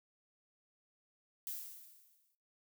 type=noise with exponential decay; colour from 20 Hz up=violet; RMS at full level=-40 dBFS; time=1.47-2.35 s; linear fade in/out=1 ms; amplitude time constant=190 ms; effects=noise-tail reverb RT60 0.4 s tail -20 dB re dry